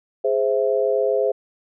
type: chord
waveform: sine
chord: Ab augmented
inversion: none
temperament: equal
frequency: 415.3 / 523.3 / 659.3 Hz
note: Ab4 / C5 / E5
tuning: 0 / 0 / 0 cents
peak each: -21 / -20 / -24 dBFS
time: 0.24-1.32 s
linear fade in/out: 10 ms
effects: none